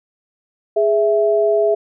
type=tone pair together; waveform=sine; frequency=415.3 / 659.2 Hz; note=G#4 / E5; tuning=0 / 0 cents; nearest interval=minor sixth; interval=800 cents; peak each=-15 dBFS; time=0.76-1.75 s; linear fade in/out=10 ms; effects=none